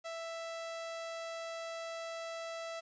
sawtooth tone, 661 Hz, E5, 5 cents sharp, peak -36 dBFS, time 0.04-2.81 s, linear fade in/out 20 ms, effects resampled to 16000 Hz + 11-bit

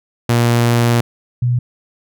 sawtooth / sine tone pair in turn, 118.6 / 122.36 Hz, A#2 / B2, +30 / -16 cents, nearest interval minor second, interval 54 cents, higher second, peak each -7 / -12 dBFS, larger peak first, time 0.29-1.01 / 1.42-1.59 s, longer first, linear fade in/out 5 ms, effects none

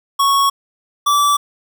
square tone pair in turn, 1108 / 1157.3 Hz, C#6 / D6, -1 / -26 cents, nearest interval minor second, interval 75 cents, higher second, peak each -12 dBFS, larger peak neither, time 0.19-0.5 / 1.06-1.37 s, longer neither, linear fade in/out 10 ms, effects none

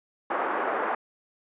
white band-pass noise, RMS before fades -28 dBFS, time 0.3-0.95 s, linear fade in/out 5 ms, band 320 to 1400 Hz, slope 24 dB/octave, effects resampled to 8000 Hz

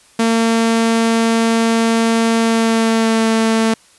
sawtooth tone with pitch glide, 227.7 to 223.7 Hz, A#3 to A3, -40 to +29 cents, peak -8 dBFS, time 0.19-3.74 s, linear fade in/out 5 ms, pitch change -31 cents, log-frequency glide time 2.4-3.26 s, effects white hiss -49 dBFS RMS until 3.98 s + resampled to 24000 Hz

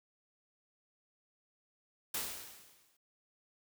white noise with exponential decay, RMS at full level -35 dBFS, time 2.14-2.97 s, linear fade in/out 5 ms, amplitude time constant 180 ms, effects none

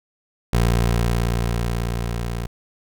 20% pulse tone with level ramp, 58.27 Hz, A#1, in tune, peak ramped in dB -10 to -20 dBFS, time 0.53-2.47 s, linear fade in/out 5 ms, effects none

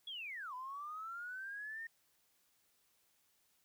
triangle linear two-way sweep, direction down then up, 3407 to 987.8 to 1846 Hz, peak -39 dBFS, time 0.07-1.87 s, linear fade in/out 5 ms, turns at 0.54 s, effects tanh soft clip ceiling -41 dBFS + white hiss -75 dBFS RMS until 3.64 s

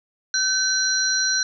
sine tone cluster, 1530 / 4093 / 5760 Hz, G6 / C8 / F#8, -42 / -39 / -47 cents, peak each -23 dBFS, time 0.34-1.43 s, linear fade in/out 2 ms, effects none

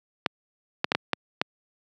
clicks, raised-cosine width 0.3 ms, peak -5 dBFS, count 6, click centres 0.262 / 0.844 / 0.919 / 0.95 / 1.133 / 1.415 s, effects high-pass 150 Hz 12 dB/octave

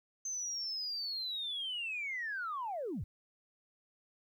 sine linear sweep, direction down, 6272 to 60 Hz, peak -35 dBFS, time 0.25-3.04 s, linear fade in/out 5 ms, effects tanh soft clip ceiling -31 dBFS + 12-bit

